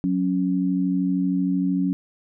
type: tone pair together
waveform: sine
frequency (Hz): 183.7 / 276.7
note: F#3 / C#4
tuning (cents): -12 / -3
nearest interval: perfect fifth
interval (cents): 709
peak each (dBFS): -22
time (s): 0.04-1.93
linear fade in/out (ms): 0
effects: none